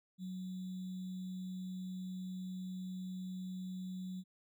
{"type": "tone with sample-and-hold", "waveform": "sine", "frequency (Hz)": 185, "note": "F#3", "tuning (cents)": 0, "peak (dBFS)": -40, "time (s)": [0.18, 4.24], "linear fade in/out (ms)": 50, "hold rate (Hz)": 3675, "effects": []}